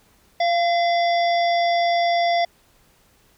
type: harmonic tone with a mistuned harmonic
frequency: 690 Hz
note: F5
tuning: 21 cents flat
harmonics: 1 / 3 / 5 / 7 / 8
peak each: -17 / -27 / -31 / -34 / -35 dBFS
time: 0.4-2.45 s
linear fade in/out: 5 ms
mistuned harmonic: 3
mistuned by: -26 cents
effects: pink hiss -58 dBFS RMS until 3.37 s